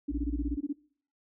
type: tone bursts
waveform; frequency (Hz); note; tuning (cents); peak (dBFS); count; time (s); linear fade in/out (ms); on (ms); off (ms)
sine; 287.7; D4; -36; -28; 11; 0.08-0.73; 10; 40; 21
type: tone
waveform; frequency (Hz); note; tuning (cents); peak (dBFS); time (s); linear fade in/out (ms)
sine; 58.27; A#1; 0; -32; 0.09-0.58; 50
effects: noise-tail reverb RT60 0.5 s tail -22 dB re dry